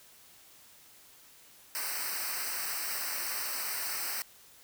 white noise with comb filter, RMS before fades -35 dBFS, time 1.75-4.22 s, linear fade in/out 0 ms, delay 0.29 ms, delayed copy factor -0.95, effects white hiss -57 dBFS RMS until 4.63 s

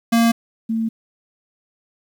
square / sine tone pair in turn, 231.1 / 224.9 Hz, A#3 / A3, -15 / +38 cents, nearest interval unison, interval 47 cents, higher first, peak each -13 / -18 dBFS, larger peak first, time 0.12-0.32 / 0.69-0.89 s, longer neither, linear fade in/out 10 ms, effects 9-bit

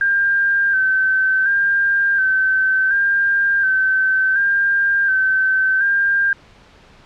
sine tone with vibrato, 1568 Hz, G6, in tune, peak -13 dBFS, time 0.01-6.33 s, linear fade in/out 2 ms, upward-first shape square, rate 0.69 Hz, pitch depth 33 cents each way, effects pink hiss -47 dBFS RMS until 7.05 s + low-pass 4000 Hz 12 dB/octave

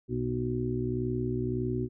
harmonic tone, 61.74 Hz, B1, in tune, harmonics 1 / 2 / 4 / 5 / 6, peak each -40 / -32 / -34 / -37 / -33 dBFS, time 0.08-1.89 s, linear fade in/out 50 ms, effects none

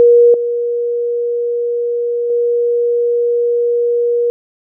sine tone with level steps, 476.6 Hz, A#4, 38 cents sharp, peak -4 / -14 / -11 dBFS, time 0-4.3 s, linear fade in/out 0 ms, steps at 0.34 / 2.3 s, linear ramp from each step 2 ms, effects none

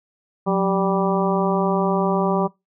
harmonic tone with a mistuned harmonic, 195.2 Hz, G3, 7 cents flat, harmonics 1 / 2 / 3 / 4 / 5 / 6, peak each -20 / -23 / -25 / -26 / -27 / -28 dBFS, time 0.46-2.48 s, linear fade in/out 20 ms, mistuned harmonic 1, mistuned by -120 cents, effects noise-tail reverb RT60 0.2 s tail -22 dB re dry

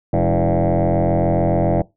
sine tone with frequency modulation, 241 Hz, B3, 42 cents flat, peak -12 dBFS, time 0.13-1.82 s, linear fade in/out 5 ms, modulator 87.1 Hz, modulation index 5.5, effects noise-tail reverb RT60 0.2 s tail -21 dB re dry + tanh soft clip ceiling -11 dBFS

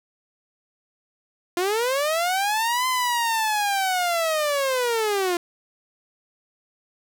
sawtooth linear two-way sweep, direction up then down, 342.2 to 1032 to 342.2 Hz, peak -17 dBFS, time 1.57-5.37 s, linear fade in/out 2 ms, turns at 2.87 s, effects none

